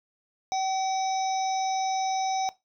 harmonic tone with a mistuned harmonic, 763 Hz, G5, 47 cents flat, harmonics 1 / 3 / 5 / 7 / 8, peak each -25 / -40 / -41 / -39 / -38 dBFS, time 0.52-2.49 s, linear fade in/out 0 ms, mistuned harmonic 8, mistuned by -30 cents, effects noise-tail reverb RT60 0.2 s tail -18 dB re dry

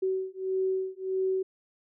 sine beating tone pair, 377.4 / 379 Hz, F#4 / F#4, +34 / +42 cents, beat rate 1.6 Hz, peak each -30 / -30 dBFS, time 0.02-1.43 s, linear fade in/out 10 ms, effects none

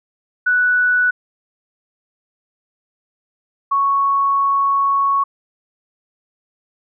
sine tone pair in turn, 1480 / 1108.7 Hz, F#6 / C#6, 0 / 0 cents, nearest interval perfect fourth, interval 500 cents, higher first, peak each -12 / -13 dBFS, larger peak first, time 0.46-1.11 / 3.71-5.24 s, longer second, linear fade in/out 10 ms, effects none

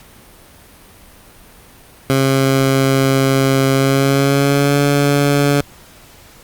15% pulse tone with pitch glide, 134.9 to 142.67 Hz, C#3 to D3, -47 to -50 cents, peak -5 dBFS, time 2.1-5.61 s, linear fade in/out 0 ms, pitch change +97 cents, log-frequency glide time 3.73-4.78 s, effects pink hiss -43 dBFS RMS until 6.43 s + Opus 48 kbps

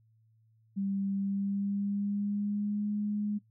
sine tone with pitch glide, 196.6 to 207.9 Hz, G3 to G#3, +5 to +2 cents, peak -29 dBFS, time 0.76-3.39 s, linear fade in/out 20 ms, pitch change +97 cents, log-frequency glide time 1.15-2.89 s, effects noise-tail reverb RT60 0.1 s tail -18 dB re dry + added 111 Hz sine -63 dBFS peak until 3.5 s

